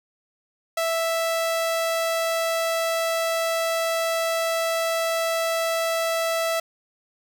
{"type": "tone", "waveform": "sawtooth", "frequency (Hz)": 659.3, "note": "E5", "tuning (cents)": 0, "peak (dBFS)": -18, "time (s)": [0.77, 6.6], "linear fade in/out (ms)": 5, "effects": []}